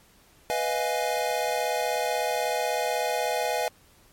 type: chord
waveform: square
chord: F half-diminished seventh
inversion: second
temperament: equal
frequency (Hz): 493.9 / 622.3 / 698.5 / 830.6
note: Cb5 / Eb5 / F5 / Ab5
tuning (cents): 0 / 0 / 0 / 0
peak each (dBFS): -31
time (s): 0.5-3.68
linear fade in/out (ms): 0
effects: pink hiss -58 dBFS RMS until 4.12 s + MP3 64 kbps